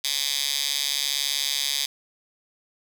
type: tone with high-pass filter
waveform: 10% pulse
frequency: 140.8 Hz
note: C#3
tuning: 27 cents sharp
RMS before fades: -26 dBFS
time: 0.04-1.86 s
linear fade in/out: 5 ms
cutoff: 3900 Hz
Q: 2.1
effects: none